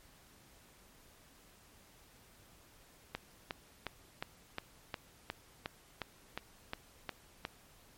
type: click train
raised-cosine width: 0.3 ms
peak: -21 dBFS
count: 13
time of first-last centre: 3.15-7.451 s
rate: 2.79 Hz
effects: pink hiss -62 dBFS RMS until 7.97 s + MP3 64 kbps